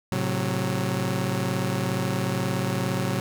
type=chord; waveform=sawtooth; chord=F# diminished; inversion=first; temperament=just; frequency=111 / 133.2 / 185 Hz; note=A2 / C3 / F#3; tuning=+16 / +31 / 0 cents; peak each=-26 / -24 / -24 dBFS; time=0.12-3.2 s; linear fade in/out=0 ms; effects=none